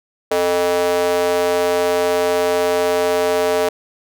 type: tone with high-pass filter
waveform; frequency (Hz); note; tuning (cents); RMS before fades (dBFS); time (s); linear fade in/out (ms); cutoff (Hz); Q
square; 88; F2; +14; -17; 0.31-3.69; 5; 510; 5.2
effects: none